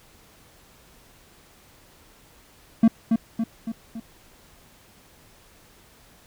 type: tone with echo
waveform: triangle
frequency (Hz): 226.5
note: A#3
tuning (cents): -50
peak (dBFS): -9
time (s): 2.83-2.88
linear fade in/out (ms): 5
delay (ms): 280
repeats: 4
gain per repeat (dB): -5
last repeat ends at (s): 4
effects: pink hiss -54 dBFS RMS until 6.26 s